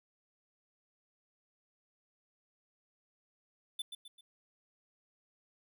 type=tone with echo; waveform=square; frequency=3520 Hz; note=A7; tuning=in tune; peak=-36 dBFS; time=3.79-3.82 s; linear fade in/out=5 ms; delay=130 ms; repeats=3; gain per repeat=-7 dB; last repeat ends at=4.21 s; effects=none